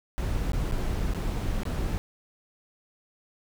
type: noise with dropouts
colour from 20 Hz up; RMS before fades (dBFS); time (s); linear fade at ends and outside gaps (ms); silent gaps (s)
brown; -28; 0.18-1.98; 0; 0.518-0.533 / 0.712-0.722 / 1.136-1.147 / 1.633-1.653
effects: none